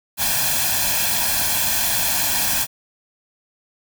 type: noise with comb filter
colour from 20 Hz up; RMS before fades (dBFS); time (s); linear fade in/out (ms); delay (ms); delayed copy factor
white; -20; 0.17-2.67; 50; 1.2; +0.75
effects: none